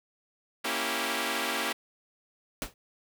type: chord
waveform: 5% pulse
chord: A# diminished seventh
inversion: none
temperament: equal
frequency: 233.1 / 277.2 / 329.6 / 392 Hz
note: A#3 / C#4 / E4 / G4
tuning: 0 / 0 / 0 / 0 cents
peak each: -23 dBFS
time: 0.64-1.73 s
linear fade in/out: 10 ms
type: noise with exponential decay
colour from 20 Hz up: pink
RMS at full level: -29 dBFS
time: 2.62-2.74 s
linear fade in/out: 1 ms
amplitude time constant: 26 ms
effects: none